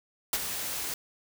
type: noise with ADSR envelope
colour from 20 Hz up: white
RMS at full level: -25 dBFS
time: 0.33-0.94 s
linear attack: 4 ms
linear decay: 40 ms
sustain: -9 dB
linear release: 3 ms
effects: none